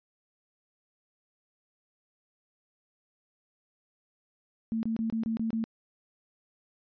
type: tone bursts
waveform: sine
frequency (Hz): 224.8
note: A3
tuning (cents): +37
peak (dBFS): -27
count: 7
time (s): 4.72-5.64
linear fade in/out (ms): 0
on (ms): 110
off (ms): 25
effects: resampled to 11025 Hz